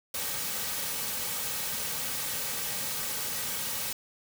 white noise with comb filter, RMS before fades -33 dBFS, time 0.14-3.93 s, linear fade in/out 5 ms, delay 2.9 ms, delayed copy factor -0.55, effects none

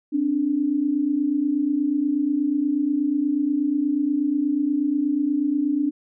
sine tone pair together, 265.2 / 293.5 Hz, C4 / D4, +23 / -1 cents, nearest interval major second, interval 176 cents, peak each -25 / -20 dBFS, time 0.12-5.91 s, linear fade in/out 20 ms, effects none

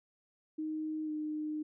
sine tone with pitch glide, 311.1 to 305.4 Hz, D#4 to D#4, 0 to -32 cents, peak -34 dBFS, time 0.58-1.63 s, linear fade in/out 10 ms, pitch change -32 cents, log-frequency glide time 1.05-1.1 s, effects none

